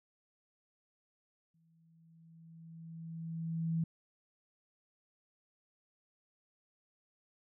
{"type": "tone with exponential growth", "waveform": "sine", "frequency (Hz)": 164, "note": "E3", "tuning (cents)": -9, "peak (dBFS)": -29, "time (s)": [1.54, 3.84], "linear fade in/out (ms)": 5, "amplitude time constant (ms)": 500, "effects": []}